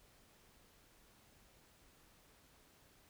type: silence
effects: pink hiss -67 dBFS RMS until 3.09 s